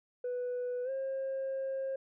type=tone with pitch glide; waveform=sine; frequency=493.9 to 535.5 Hz; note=B4 to C5; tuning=0 to +40 cents; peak=-31 dBFS; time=0.24-1.96 s; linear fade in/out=5 ms; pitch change=+140 cents; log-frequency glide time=0.84-0.9 s; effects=tanh soft clip ceiling -31 dBFS